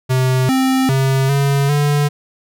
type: tone with pitch steps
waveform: square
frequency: 129.2 / 262.4 / 134.1 / 139.7 / 145.8 Hz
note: C3 / C4 / C3 / C#3 / D3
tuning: -21 / +5 / +43 / +14 / -12 cents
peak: -13 dBFS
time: 0.09-2.09 s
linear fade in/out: 20 ms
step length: 400 ms
effects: none